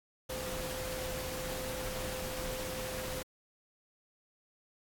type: tone in noise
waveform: sine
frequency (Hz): 515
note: C5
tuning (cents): -28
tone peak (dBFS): -40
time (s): 0.29-3.23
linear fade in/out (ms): 10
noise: pink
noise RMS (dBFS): -40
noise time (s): 0.29-3.23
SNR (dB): -3
effects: AAC 64 kbps